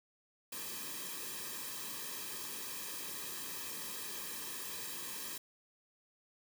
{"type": "noise with comb filter", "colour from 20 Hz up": "white", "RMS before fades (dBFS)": -43, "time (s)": [0.52, 5.38], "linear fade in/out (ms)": 5, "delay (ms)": 1.4, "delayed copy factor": -0.85, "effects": []}